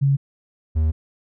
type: tone pair in turn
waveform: sine / triangle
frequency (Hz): 138.59 / 78.55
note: C#3 / D#2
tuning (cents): 0 / +17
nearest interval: minor seventh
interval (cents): 983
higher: first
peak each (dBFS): -14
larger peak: neither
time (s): 0.01-0.17 / 0.75-0.92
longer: second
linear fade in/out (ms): 20
effects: none